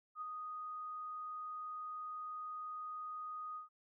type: tone with ADSR envelope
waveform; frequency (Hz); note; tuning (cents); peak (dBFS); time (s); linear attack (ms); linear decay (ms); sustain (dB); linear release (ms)
sine; 1243; D#6; -2; -39; 0.15-3.69; 65; 14; -3; 130
effects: none